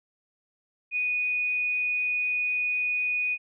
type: tone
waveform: sine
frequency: 2476 Hz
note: D#7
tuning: 9 cents flat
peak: -24 dBFS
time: 0.91-3.38 s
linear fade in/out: 50 ms
effects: none